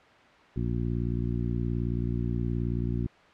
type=harmonic tone; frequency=58.8 Hz; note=A#1; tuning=16 cents sharp; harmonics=1 / 2 / 3 / 4 / 5 / 6; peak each=-32 / -30 / -34 / -35 / -39 / -39 dBFS; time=0.56-3.07 s; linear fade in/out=5 ms; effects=white hiss -54 dBFS RMS until 3.33 s + low-pass 2000 Hz 12 dB/octave